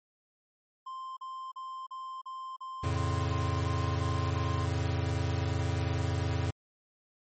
triangle tone bursts, 1046.5 Hz, C6, in tune, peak -36 dBFS, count 11, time 0.86-4.66 s, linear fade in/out 10 ms, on 310 ms, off 39 ms
square chord, F augmented, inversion none, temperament equal, 87.31 / 110 / 138.59 Hz, F2 / A2 / C#3, 0 / 0 / 0 cents, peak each -32 / -34 / -36 dBFS, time 2.83-6.51 s, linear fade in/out 10 ms
effects MP3 32 kbps

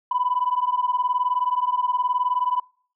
sine beating tone pair, 985 / 1004 Hz, B5 / B5, -5 / +28 cents, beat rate 19 Hz, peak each -22 dBFS, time 0.11-2.6 s, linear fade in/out 5 ms, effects noise-tail reverb RT60 0.5 s tail -26 dB re dry + tanh soft clip ceiling -13 dBFS

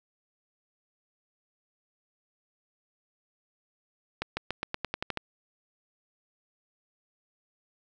accelerating click train, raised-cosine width 0.3 ms, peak -14 dBFS, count 10, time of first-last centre 4.22-5.173 s, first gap 150 ms, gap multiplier 0.91, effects none

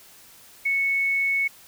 sine tone, 2209 Hz, C#7, 7 cents flat, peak -20 dBFS, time 0.65-1.48 s, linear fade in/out 10 ms, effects white hiss -50 dBFS RMS until 1.67 s

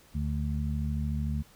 harmonic tone, 73.42 Hz, D2, in tune, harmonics 1 / 2 / 3, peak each -30 / -33 / -35 dBFS, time 0.14-1.43 s, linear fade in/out 20 ms, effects pink hiss -58 dBFS RMS until 1.55 s

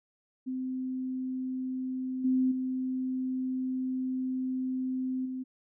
sine tone with level steps, 258.1 Hz, C4, 23 cents flat, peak -31 / -23 / -29 / -33 dBFS, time 0.46-5.44 s, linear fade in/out 20 ms, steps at 2.24 / 2.51 / 5.25 s, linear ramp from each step 10 ms, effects none

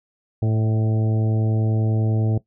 harmonic tone with a mistuned harmonic, 110 Hz, A2, in tune, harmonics 1 / 2 / 3 / 4 / 5 / 6 / 7, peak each -18 / -28 / -30 / -32 / -37 / -37 / -40 dBFS, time 0.42-2.38 s, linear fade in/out 5 ms, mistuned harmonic 6, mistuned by -26 cents, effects noise-tail reverb RT60 0.1 s tail -17 dB re dry

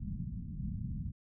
white low-pass noise, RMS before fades -39 dBFS, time 0-1.12 s, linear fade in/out 10 ms, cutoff 210 Hz, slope 48 dB/octave, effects none

